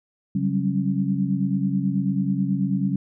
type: tone cluster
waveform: sine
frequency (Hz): 138.7 / 187.8 / 197 / 274.9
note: C#3 / F#3 / G3 / C#4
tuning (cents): +1 / +26 / +9 / -14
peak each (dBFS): -27 / -23 / -26 / -28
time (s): 0.35-2.96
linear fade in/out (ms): 5
effects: none